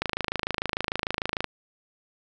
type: click train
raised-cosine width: 0.3 ms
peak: -10 dBFS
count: 39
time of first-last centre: 0.02-1.443 s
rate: 26.7 Hz
effects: none